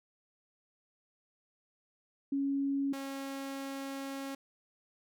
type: tone pair in turn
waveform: sine / sawtooth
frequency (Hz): 277.2 / 273.1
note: C#4 / C#4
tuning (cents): 0 / -26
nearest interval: unison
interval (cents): 26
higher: first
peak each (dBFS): -29 / -34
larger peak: first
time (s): 2.32-2.93 / 2.93-4.35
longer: second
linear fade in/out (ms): 5
effects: none